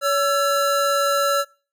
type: tone pair together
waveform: square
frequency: 563.8 / 1341 Hz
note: C#5 / E6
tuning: +29 / +29 cents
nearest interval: octave + minor third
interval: 1500 cents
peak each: -21 dBFS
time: 0.01-1.45 s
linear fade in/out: 50 ms
effects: noise-tail reverb RT60 0.4 s tail -25 dB re dry